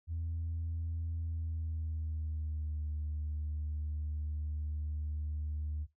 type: tone with pitch glide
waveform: sine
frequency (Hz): 82.41 to 75.57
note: E2 to D#2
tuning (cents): 0 to -50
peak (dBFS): -33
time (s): 0.07-5.87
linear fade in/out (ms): 50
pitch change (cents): -150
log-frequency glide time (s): 1.17-2.86
effects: noise-tail reverb RT60 0.2 s tail -19 dB re dry + tanh soft clip ceiling -31 dBFS